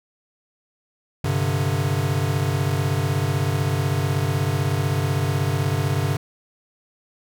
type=chord; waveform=square; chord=G suspended fourth; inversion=none; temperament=equal; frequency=98 / 130.81 / 146.83 Hz; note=G2 / C3 / D3; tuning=0 / 0 / 0 cents; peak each=-25 dBFS; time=1.24-6.17 s; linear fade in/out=5 ms; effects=none

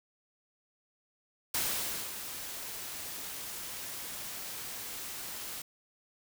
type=noise with ADSR envelope; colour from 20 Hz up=white; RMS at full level=-31 dBFS; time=1.54-5.62 s; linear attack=4 ms; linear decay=560 ms; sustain=-10 dB; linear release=4 ms; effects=none

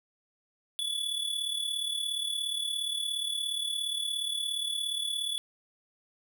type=tone with amplitude modulation; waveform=square; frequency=3434 Hz; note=A7; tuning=43 cents flat; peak=-28 dBFS; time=0.79-5.38 s; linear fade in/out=0 ms; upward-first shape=sine; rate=37.1 Hz; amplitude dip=60%; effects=none

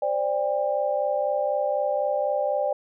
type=chord; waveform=sine; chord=C suspended second; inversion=none; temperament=equal with one note detuned; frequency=523.3 / 587.3 / 799.1 Hz; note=C5 / D5 / G5; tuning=0 / 0 / +33 cents; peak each=-28 / -24 / -28 dBFS; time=0.02-2.73 s; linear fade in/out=5 ms; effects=none

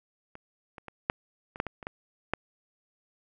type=clicks; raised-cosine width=0.5 ms; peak=-29 / -28 / -26 / -9 / -26 / -11 / -20 / -27 / -19 / -11 dBFS; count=10; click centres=0.354 / 0.782 / 0.883 / 1.099 / 1.559 / 1.601 / 1.667 / 1.828 / 1.869 / 2.336 s; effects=none

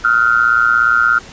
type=tone with amplitude modulation; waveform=sine; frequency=1396.9 Hz; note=F6; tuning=in tune; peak=-5 dBFS; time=0.04-1.19 s; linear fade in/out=10 ms; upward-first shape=sine; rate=117 Hz; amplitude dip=95%; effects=pink hiss -36 dBFS RMS until 1.32 s + resampled to 16000 Hz

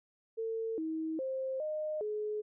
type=tone with pitch steps; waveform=sine; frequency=450 / 318.9 / 527 / 614 / 423.7 Hz; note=A4 / D#4 / C5 / D#5 / G#4; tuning=+39 / +43 / +12 / -23 / +35 cents; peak=-33 dBFS; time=0.37-2.42 s; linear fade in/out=20 ms; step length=410 ms; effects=none

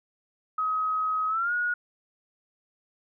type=tone with pitch glide; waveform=sine; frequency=1268 to 1448.2 Hz; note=D#6 to F#6; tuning=+32 to -38 cents; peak=-24 dBFS; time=0.58-1.74 s; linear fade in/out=5 ms; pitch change=+230 cents; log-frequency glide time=1.28-1.53 s; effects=none

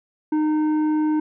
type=tone with tanh clipping; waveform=triangle; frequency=307.1 Hz; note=D#4; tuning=23 cents flat; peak=-19 dBFS; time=0.32-1.2 s; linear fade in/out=5 ms; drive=12 dB; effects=none

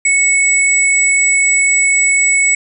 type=tone pair together; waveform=sine; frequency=2210 / 7876 Hz; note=C#7 / B8; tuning=-6 / -6 cents; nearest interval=octave + minor seventh; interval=2200 cents; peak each=-11 / -13 dBFS; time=0.05-2.55 s; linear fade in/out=5 ms; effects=none

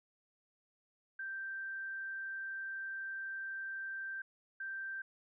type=tone bursts at uneven times; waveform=sine; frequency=1568 Hz; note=G6; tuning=in tune; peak=-39 dBFS; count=2; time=1.19-4.22 / 4.6-5.02 s; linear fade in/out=5 ms; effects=none

